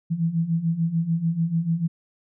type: beating tone pair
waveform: sine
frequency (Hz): 161.7 / 168.5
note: E3 / E3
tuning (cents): -33 / +38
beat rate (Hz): 6.8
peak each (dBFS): -26 / -22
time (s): 0.1-1.88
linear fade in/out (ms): 20
effects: none